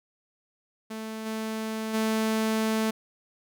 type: tone with level steps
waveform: sawtooth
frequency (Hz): 220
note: A3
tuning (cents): 0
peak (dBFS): -30 / -26 / -20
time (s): 0.9-2.91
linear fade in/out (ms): 10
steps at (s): 1.25 / 1.93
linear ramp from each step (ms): 20
effects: none